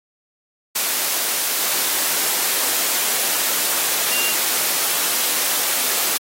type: tone in noise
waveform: sine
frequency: 2782 Hz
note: F7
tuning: 7 cents flat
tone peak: -23 dBFS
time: 4.11-4.33 s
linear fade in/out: 10 ms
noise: white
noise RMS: -20 dBFS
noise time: 0.75-6.18 s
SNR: -6 dB
effects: high-pass 300 Hz 12 dB/octave + AAC 48 kbps